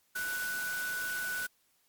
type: tone in noise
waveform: sine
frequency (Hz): 1485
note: F#6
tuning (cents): +6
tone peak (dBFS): -33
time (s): 0.15-1.47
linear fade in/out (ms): 10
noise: white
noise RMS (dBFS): -41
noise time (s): 0.15-1.47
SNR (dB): +5
effects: white hiss -71 dBFS RMS until 1.88 s + MP3 96 kbps